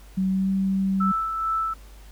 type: tone with pitch glide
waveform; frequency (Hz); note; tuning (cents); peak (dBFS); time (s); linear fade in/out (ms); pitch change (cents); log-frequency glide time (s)
sine; 189.3 to 192.61; F#3 to G3; +40 to -30; -20; 0.17-1.12; 10; +30; 0.29-0.51
type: tone with tremolo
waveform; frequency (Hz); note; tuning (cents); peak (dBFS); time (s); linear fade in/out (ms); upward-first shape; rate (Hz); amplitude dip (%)
sine; 1318.5; E6; 0; -21; 1-1.74; 10; sine; 2.3; 40
effects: added 50 Hz sine -43 dBFS peak until 2.11 s + pink hiss -53 dBFS RMS until 2.11 s